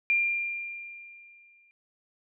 sine tone with exponential decay, 2391 Hz, D7, 30 cents sharp, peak -20 dBFS, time 0.1-1.71 s, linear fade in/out 0 ms, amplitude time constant 350 ms, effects none

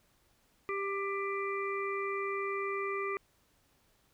harmonic tone with a mistuned harmonic, 394.7 Hz, G4, 12 cents sharp, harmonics 1 / 3 / 5 / 6, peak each -35 / -37 / -41 / -42 dBFS, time 0.69-3.17 s, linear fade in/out 0 ms, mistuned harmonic 5, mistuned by +19 cents, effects pink hiss -70 dBFS RMS until 4.13 s

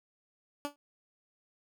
15% pulse tone with exponential decay, 289.3 Hz, D4, 26 cents flat, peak -24 dBFS, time 0.65-0.76 s, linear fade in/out 0 ms, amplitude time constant 22 ms, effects none

